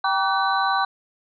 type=tone cluster; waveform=sine; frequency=780 / 951 / 1154 / 1510 / 3994 Hz; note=G5 / A#5 / D6 / F#6 / B7; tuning=-9 / +34 / -31 / +35 / +19 cents; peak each=-23 / -27 / -23 / -26 / -30 dBFS; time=0.04-0.85 s; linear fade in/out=5 ms; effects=none